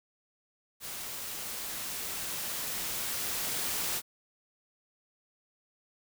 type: noise with level ramp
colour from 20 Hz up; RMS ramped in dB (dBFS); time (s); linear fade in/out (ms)
white; -40 to -32; 0.8-4.02; 50
effects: none